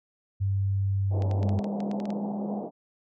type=tone; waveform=sine; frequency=98 Hz; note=G2; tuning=in tune; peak=-23 dBFS; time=0.4-1.6 s; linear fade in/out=20 ms
type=band-pass noise; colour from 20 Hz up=white; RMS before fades=-36 dBFS; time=1.1-2.71 s; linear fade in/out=50 ms; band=150 to 790 Hz; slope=48 dB/octave
type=clicks; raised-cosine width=0.2 ms; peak=-26 dBFS; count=11; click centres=1.222 / 1.313 / 1.43 / 1.492 / 1.59 / 1.643 / 1.804 / 1.914 / 2.001 / 2.055 / 2.104 s
type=tone with pitch glide; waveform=sine; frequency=202.6 to 205.5 Hz; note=G#3 to G#3; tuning=-43 to -18 cents; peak=-29 dBFS; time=1.42-2.61 s; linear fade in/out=20 ms; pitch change=+25 cents; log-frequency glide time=1.62-2.29 s
effects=none